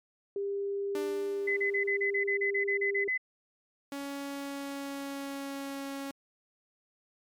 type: tone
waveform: sine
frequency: 399.4 Hz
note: G4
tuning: 32 cents sharp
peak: -30 dBFS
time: 0.36-3.08 s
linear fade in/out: 2 ms
type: tone with exponential decay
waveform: sawtooth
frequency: 296.2 Hz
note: D4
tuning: 15 cents sharp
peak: -31 dBFS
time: 0.95-2.33 s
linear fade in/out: 2 ms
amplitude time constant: 300 ms
type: tone bursts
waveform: sine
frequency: 2022 Hz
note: B6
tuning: 40 cents sharp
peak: -27 dBFS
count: 13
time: 1.47-3.178 s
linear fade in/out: 10 ms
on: 100 ms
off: 34 ms
type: tone with pitch glide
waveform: sawtooth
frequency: 280 to 275.8 Hz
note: C#4 to C#4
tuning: +18 to -9 cents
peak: -32 dBFS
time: 3.92-6.11 s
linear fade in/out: 2 ms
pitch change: -27 cents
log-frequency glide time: 4.29-5.85 s
effects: MP3 96 kbps